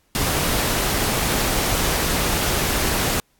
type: noise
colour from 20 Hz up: pink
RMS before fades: -21 dBFS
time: 0.15-3.2 s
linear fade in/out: 0 ms
effects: pink hiss -63 dBFS RMS until 3.39 s + AAC 64 kbps